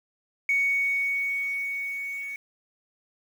sine tone with level ramp, 2230 Hz, C#7, 10 cents sharp, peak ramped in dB -19 to -32 dBFS, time 0.49-2.36 s, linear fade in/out 2 ms, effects tanh soft clip ceiling -16 dBFS + 8-bit

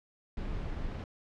brown noise, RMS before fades -36 dBFS, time 0.37-1.04 s, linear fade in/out 2 ms, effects low-pass 4000 Hz 12 dB/octave

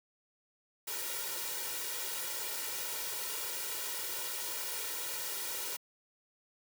white noise with comb filter, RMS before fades -38 dBFS, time 0.87-5.77 s, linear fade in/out 10 ms, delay 2.1 ms, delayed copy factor +1, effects high-pass 200 Hz 12 dB/octave

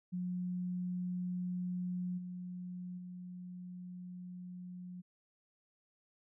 sine tone with level steps, 180 Hz, F#3, 47 cents flat, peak -35 / -41 / -44 dBFS, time 0.12-5.02 s, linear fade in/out 20 ms, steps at 2.17 / 2.97 s, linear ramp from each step 20 ms, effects none

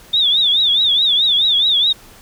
sine tone with vibrato, 3578 Hz, A7, 28 cents sharp, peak -11 dBFS, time 0.13-1.93 s, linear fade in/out 10 ms, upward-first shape triangle, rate 4.7 Hz, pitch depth 160 cents each way, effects pink hiss -43 dBFS RMS until 2.21 s

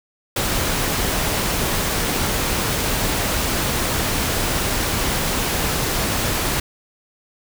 pink noise, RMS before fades -21 dBFS, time 0.36-6.6 s, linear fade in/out 5 ms, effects none

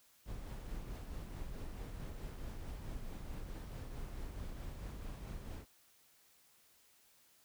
brown noise with tremolo, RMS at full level -43 dBFS, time 0.25-5.66 s, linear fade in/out 50 ms, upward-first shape triangle, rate 4.6 Hz, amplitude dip 40%, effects white hiss -68 dBFS RMS until 7.44 s

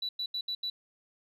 sine tone bursts at uneven times, 3951 Hz, B7, in tune, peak -30 dBFS, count 5, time 0.02-0.09 / 0.19-0.26 / 0.34-0.41 / 0.48-0.55 / 0.63-0.7 s, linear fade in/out 5 ms, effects tanh soft clip ceiling -27 dBFS

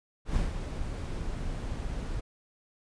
brown noise with ADSR envelope, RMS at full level -27 dBFS, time 0.25-2.21 s, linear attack 110 ms, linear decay 160 ms, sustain -7 dB, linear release 16 ms, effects resampled to 22050 Hz

